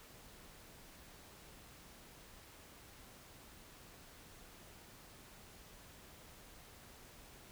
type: silence
effects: pink hiss -58 dBFS RMS until 7.51 s